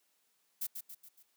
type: noise with echo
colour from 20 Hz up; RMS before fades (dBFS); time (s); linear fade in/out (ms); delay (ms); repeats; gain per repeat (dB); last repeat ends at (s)
violet; -36; 0.61-0.67; 10; 140; 4; -6; 1.23
effects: white hiss -75 dBFS RMS until 1.36 s + high-pass 200 Hz 12 dB/octave